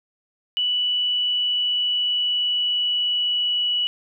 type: tone with pitch glide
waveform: sine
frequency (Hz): 2960 to 2941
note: F#7 to F#7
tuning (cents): 0 to -11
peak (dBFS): -19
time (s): 0.57-3.87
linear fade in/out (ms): 0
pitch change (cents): -11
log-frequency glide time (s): 0.94-3.75
effects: none